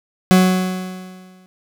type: tone with exponential decay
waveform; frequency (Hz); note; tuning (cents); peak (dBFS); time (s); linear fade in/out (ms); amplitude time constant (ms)
40% pulse; 185; F#3; 0; -6; 0.31-1.46; 0; 250
effects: none